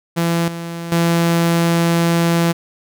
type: tone with level steps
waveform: sawtooth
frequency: 168.7 Hz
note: E3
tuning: 40 cents sharp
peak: -11 / -21 / -9 dBFS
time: 0.16-2.53 s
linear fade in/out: 20 ms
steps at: 0.48 / 0.92 s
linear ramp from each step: 2 ms
effects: none